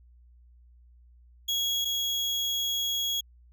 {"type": "tone pair in turn", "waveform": "35% pulse", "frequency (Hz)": [3322, 3322], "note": ["G#7", "G#7"], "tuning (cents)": [0, 0], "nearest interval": "unison", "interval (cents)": 0, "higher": "neither", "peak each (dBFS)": [-24, -25], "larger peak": "first", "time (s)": [[1.48, 1.85], [1.85, 3.21]], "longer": "second", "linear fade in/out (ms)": 10, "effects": ["added 60 Hz sine -53 dBFS peak until 3.52 s"]}